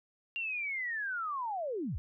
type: linear sweep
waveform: sine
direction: down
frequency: 2794 to 46.86 Hz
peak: -33 dBFS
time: 0.36-1.98 s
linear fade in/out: 0 ms
effects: none